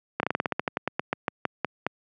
slowing click train, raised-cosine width 0.5 ms, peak -9 dBFS, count 18, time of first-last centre 0.2-1.866 s, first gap 31 ms, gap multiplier 1.13, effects high-pass 150 Hz 12 dB/octave

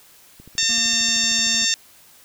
click train, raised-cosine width 3 ms, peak -30 dBFS, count 17, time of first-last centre 0.4-1.621 s, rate 13.1 Hz
harmonic tone, 905 Hz, A5, 48 cents sharp, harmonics 2 / 3 / 4 / 5 / 6 / 7 / 8, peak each -28 / -28 / -23 / -28 / -23 / -25 / -24 dBFS, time 0.58-1.74 s, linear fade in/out 0 ms
square tone with pitch glide, 233.1 to 228.4 Hz, A#3 to A#3, 0 to -35 cents, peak -33 dBFS, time 0.69-1.65 s, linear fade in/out 5 ms, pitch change -35 cents, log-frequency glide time 0.83-1.41 s
effects white hiss -50 dBFS RMS until 2.24 s

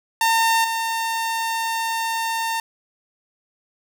sawtooth tone with level steps, 908 Hz, A#5, 46 cents flat, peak -12 / -18 dBFS, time 0.21-2.6 s, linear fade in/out 2 ms, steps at 0.64 s, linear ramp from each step 5 ms, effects none

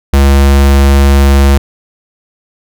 square tone, 69.3 Hz, C#2, in tune, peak -4 dBFS, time 0.13-1.58 s, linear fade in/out 5 ms, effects none

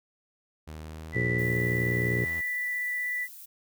sawtooth tone with pitch glide, 77.78 to 83.36 Hz, D#2 to E2, 0 to +20 cents, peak -35 dBFS, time 0.67-2.41 s, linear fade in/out 10 ms, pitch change +120 cents, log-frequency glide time 0.8-1.63 s
sine tone with vibrato, 1975.5 Hz, B6, in tune, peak -28 dBFS, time 1.12-3.28 s, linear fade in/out 50 ms, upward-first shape sine, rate 16 Hz, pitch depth 9 cents each way
harmonic tone, 59.8 Hz, A#1, 45 cents sharp, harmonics 2 / 3 / 4 / 5 / 6 / 7 / 8 / 9, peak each -28 / -34 / -40 / -38 / -36 / -35 / -43 / -43 dBFS, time 1.15-2.25 s, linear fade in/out 5 ms
violet noise, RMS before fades -46 dBFS, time 1.38-3.46 s, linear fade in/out 10 ms
effects none

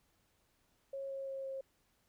sine tone with pitch steps, 546 / 542.9 / 539.7 / 536.6 Hz, C#5 / C#5 / C#5 / C5, -26 / -36 / -46 / +44 cents, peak -39 dBFS, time 0.93-1.61 s, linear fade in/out 5 ms, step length 170 ms, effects pink hiss -75 dBFS RMS until 2.08 s

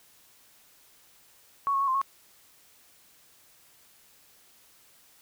sine tone with pitch steps, 1115 / 1094 / 1109 / 1046 / 1095 Hz, C#6 / C#6 / C#6 / C6 / C#6, +10 / -23 / 0 / -1 / -22 cents, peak -23 dBFS, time 1.67-2.015 s, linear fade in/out 0 ms, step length 69 ms, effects white hiss -59 dBFS RMS until 5.21 s

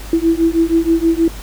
sine beating tone pair, 327.4 / 333.7 Hz, E4 / E4, -12 / +21 cents, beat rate 6.3 Hz, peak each -14 dBFS, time 0.13-1.28 s, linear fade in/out 2 ms, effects added 50 Hz sine -29 dBFS peak until 1.42 s + pink hiss -35 dBFS RMS until 1.42 s

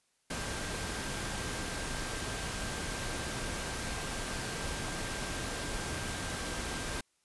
sine tone in noise, 1581 Hz, G6, 14 cents sharp, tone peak -46 dBFS, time 0.3-7.01 s, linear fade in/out 5 ms, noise pink, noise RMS -37 dBFS, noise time 0.3-7.01 s, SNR -12 dB, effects white hiss -74 dBFS RMS until 7.24 s + resampled to 24000 Hz

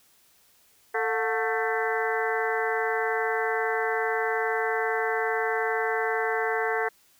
harmonic tone with a mistuned harmonic, 222.4 Hz, A3, 19 cents sharp, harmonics 2 / 3 / 4 / 5 / 6 / 7 / 8 / 9, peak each -28 / -32 / -33 / -36 / -37 / -32 / -33 / -34 dBFS, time 0.94-6.89 s, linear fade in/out 10 ms, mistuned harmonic 3, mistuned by +130 cents, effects white hiss -61 dBFS RMS until 7.19 s

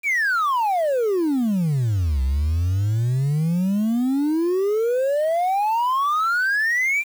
sine exponential two-way sweep, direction down then up, 2400 to 64.2 to 2400 Hz, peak -15 dBFS, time 0.03-7.04 s, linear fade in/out 50 ms, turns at 2.22 s, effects tanh soft clip ceiling -17 dBFS + 7-bit

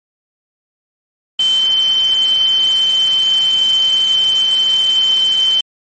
sine tone in noise, 3084 Hz, G7, 29 cents flat, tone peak -10 dBFS, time 1.39-5.61 s, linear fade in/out 5 ms, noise white, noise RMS -27 dBFS, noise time 1.39-5.61 s, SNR +14 dB, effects MP3 32 kbps

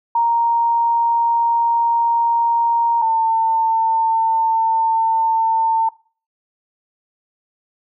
sine tone pair in turn, 932.3 / 898.8 Hz, A#5 / A5, 0 / +37 cents, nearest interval minor second, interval 63 cents, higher first, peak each -13 dBFS, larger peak neither, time 0.15-3.02 / 3.02-5.89 s, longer neither, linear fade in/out 5 ms, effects noise-tail reverb RT60 0.4 s tail -21 dB re dry

